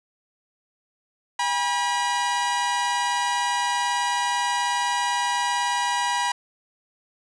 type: tone pair together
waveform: sawtooth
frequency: 809.8 / 968 Hz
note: G#5 / B5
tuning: -44 / -35 cents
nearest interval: minor third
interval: 309 cents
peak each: -24 / -19 dBFS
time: 1.39-6.32 s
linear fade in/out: 5 ms
effects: resampled to 22050 Hz + 8-bit